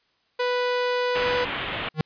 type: tone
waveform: sawtooth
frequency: 493.9 Hz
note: B4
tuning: in tune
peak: -18 dBFS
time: 0.39-1.45 s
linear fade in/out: 10 ms
type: low-pass noise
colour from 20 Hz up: white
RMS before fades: -30 dBFS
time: 1.15-1.89 s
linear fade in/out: 5 ms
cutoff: 3300 Hz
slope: 48 dB/octave
type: tone with exponential growth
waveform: square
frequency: 155.56 Hz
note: D#3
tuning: in tune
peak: -16 dBFS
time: 1.94-2.01 s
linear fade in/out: 2 ms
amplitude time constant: 15 ms
effects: white hiss -67 dBFS RMS until 2.05 s + resampled to 11025 Hz